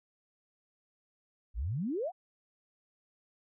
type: exponential sweep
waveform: sine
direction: up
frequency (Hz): 47.66 to 795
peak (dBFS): -31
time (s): 1.54-2.12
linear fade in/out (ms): 50
effects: none